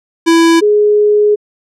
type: tone pair in turn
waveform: square / sine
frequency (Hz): 331.7 / 417.9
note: E4 / G#4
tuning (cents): +11 / +11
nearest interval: major third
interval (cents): 400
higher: second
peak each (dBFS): -6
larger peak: neither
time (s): 0.26-0.61 / 0.61-1.36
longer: second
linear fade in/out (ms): 20
effects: low-pass 8000 Hz 12 dB/octave